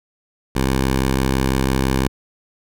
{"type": "tone with vibrato", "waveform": "10% pulse", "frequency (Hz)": 66, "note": "C2", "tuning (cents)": 16, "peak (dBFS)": -8, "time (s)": [0.55, 2.08], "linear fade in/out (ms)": 10, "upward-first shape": "triangle", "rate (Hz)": 8.2, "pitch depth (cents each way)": 10, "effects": []}